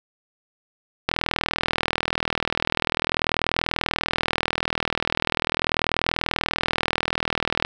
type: click train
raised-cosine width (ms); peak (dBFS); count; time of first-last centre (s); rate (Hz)
0.3; -4; 266; 1.09-7.649; 40.4
effects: none